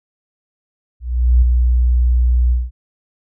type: tone with ADSR envelope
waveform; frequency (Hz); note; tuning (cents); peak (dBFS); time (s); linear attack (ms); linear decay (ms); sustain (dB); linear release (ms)
sine; 61; B1; -21; -6; 1-2.71; 420; 8; -4; 200
effects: none